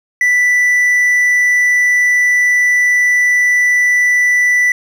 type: tone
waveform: triangle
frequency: 1975.5 Hz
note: B6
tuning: in tune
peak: -7 dBFS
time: 0.21-4.72 s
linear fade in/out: 2 ms
effects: none